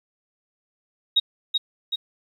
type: tone with echo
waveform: sine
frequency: 3777 Hz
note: A#7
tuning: 22 cents sharp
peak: -14 dBFS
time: 1.16-1.2 s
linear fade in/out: 10 ms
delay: 380 ms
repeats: 2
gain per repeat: -4 dB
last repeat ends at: 1.96 s
effects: 9-bit